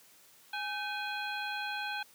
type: harmonic tone with a mistuned harmonic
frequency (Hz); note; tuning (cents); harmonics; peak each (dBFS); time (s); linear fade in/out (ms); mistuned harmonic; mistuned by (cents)
829; G#5; -3; 1 / 2 / 3 / 4 / 5; -39 / -38 / -41 / -44 / -45; 0.53-2.03; 5; 2; -130
effects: white hiss -60 dBFS RMS until 2.14 s + high-pass 100 Hz 12 dB/octave